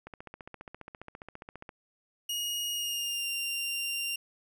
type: click train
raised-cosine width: 0.5 ms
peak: -28 dBFS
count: 25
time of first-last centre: 0.07-1.692 s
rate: 14.8 Hz
type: tone with pitch glide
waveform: sawtooth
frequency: 2874 to 2781 Hz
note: F7 to F7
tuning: +49 to -8 cents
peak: -28 dBFS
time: 2.29-4.16 s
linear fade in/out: 5 ms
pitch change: -57 cents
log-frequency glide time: 2.73-3.28 s
effects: none